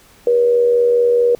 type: tone with amplitude modulation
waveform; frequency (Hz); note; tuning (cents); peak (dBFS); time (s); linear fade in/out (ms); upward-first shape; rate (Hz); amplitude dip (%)
sine; 480; B4; -49; -8; 0.27-1.35; 2; sine; 84.6; 45
effects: pink hiss -48 dBFS RMS until 1.39 s